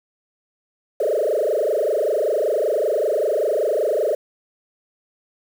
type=tone with frequency modulation; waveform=sine; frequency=520 Hz; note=C5; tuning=11 cents flat; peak=-16 dBFS; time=1-4.15 s; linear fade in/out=5 ms; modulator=25.2 Hz; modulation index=4.5; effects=tanh soft clip ceiling -13 dBFS + 7-bit